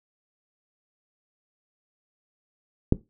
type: click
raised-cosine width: 3 ms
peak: -4 dBFS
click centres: 2.924 s
effects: noise-tail reverb RT60 0.2 s tail -17 dB re dry